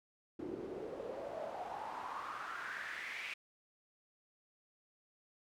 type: noise with band-pass filter sweep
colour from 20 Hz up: pink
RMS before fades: -44 dBFS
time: 0.39-3.34 s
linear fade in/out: 5 ms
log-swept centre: 320 to 2400 Hz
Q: 4.8
effects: none